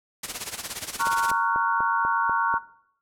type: noise with tremolo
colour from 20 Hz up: white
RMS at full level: -29 dBFS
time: 0.23-1.31 s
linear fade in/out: 5 ms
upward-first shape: sine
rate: 17 Hz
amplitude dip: 80%
type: chord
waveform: sine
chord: Gb major seventh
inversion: first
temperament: just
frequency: 925 / 1110 / 1387.5 / 1480 Hz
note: Bb5 / Db6 / F6 / Gb6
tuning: -14 / +2 / -12 / 0 cents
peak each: -26 / -25 / -29 / -29 dBFS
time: 0.99-2.59 s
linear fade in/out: 20 ms
type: click train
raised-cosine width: 1 ms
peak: -20 dBFS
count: 7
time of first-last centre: 1.07-2.541 s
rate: 4.08 Hz
effects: noise-tail reverb RT60 0.7 s tail -18 dB re dry + low-pass 11000 Hz 12 dB/octave